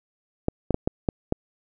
clicks, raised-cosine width 2 ms, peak -8 dBFS, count 6, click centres 0.484 / 0.707 / 0.744 / 0.875 / 1.088 / 1.324 s, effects none

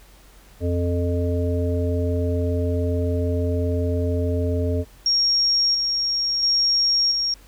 harmonic tone, 87.31 Hz, F2, in tune, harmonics 1 / 3 / 5 / 7, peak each -21 / -27 / -27 / -30 dBFS, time 0.6-4.85 s, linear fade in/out 50 ms
sine tone with tremolo, 5570 Hz, F8, 5 cents flat, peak -16 dBFS, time 5.06-7.34 s, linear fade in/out 2 ms, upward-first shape square, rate 0.73 Hz, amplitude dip 35%
effects added 46 Hz sine -48 dBFS peak until 7.47 s + pink hiss -52 dBFS RMS until 7.47 s

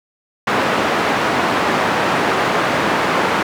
white band-pass noise, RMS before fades -17 dBFS, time 0.47-3.43 s, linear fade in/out 5 ms, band 160 to 1400 Hz, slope 12 dB/octave, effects none

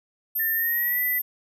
sine tone, 13290 Hz, G#9, in tune, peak -23 dBFS, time 0.35-1.22 s, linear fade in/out 10 ms
sine tone with pitch glide, 1793 to 1989.5 Hz, A6 to B6, +32 to +12 cents, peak -26 dBFS, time 0.39-1.19 s, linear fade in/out 10 ms, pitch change +180 cents, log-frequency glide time 0.54-1.03 s
effects none

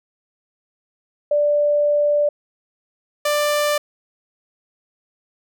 sine / sawtooth tone pair in turn, 587.3 / 591 Hz, D5 / D5, 0 / +11 cents, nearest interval unison, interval 11 cents, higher second, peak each -14 / -13 dBFS, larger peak second, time 1.31-2.29 / 3.25-3.78 s, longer first, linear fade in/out 5 ms, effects none

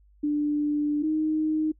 sine tone pair in turn, 295.5 / 310.7 Hz, D4 / D#4, +11 / -2 cents, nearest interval minor second, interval 87 cents, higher second, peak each -22 dBFS, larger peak neither, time 0.23-1.03 / 1.03-1.72 s, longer first, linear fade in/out 10 ms, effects noise-tail reverb RT60 0.1 s tail -25 dB re dry + added 50 Hz sine -55 dBFS peak until 1.79 s

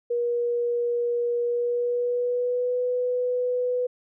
sine tone with pitch glide, 478.1 to 496.1 Hz, A#4 to B4, +44 to +8 cents, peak -22 dBFS, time 0.1-3.87 s, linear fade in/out 10 ms, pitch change +64 cents, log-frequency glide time 1.43-2.78 s, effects none

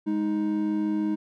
triangle tone pair together, 207.2 / 313.4 Hz, G#3 / D#4, -4 / +13 cents, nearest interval perfect fifth, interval 717 cents, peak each -26 / -23 dBFS, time 0.06-1.16 s, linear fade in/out 20 ms, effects none

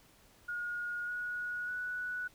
sine tone with pitch steps, 1436 / 1456 / 1476.4 Hz, F6 / F#6 / F#6, +48 / -28 / -4 cents, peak -35 dBFS, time 0.48-2.28 s, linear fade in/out 10 ms, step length 600 ms, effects pink hiss -63 dBFS RMS until 2.34 s

